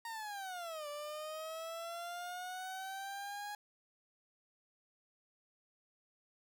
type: linear two-way sweep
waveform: 30% pulse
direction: down then up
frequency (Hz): 933 to 582 to 831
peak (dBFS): -39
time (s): 0.05-3.55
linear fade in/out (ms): 2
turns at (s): 0.88
effects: none